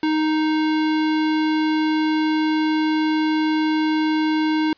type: tone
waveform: square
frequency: 311.1 Hz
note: D#4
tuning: in tune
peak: -18 dBFS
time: 0.03-4.73 s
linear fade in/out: 2 ms
effects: white hiss -57 dBFS RMS until 4.77 s + resampled to 11025 Hz